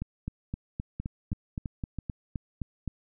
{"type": "two click trains", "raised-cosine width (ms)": 5, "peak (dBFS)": [-20, -21], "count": [12, 4], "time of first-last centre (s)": [[0.02, 2.877], [1, 1.987]], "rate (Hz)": [3.85, 3.04], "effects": []}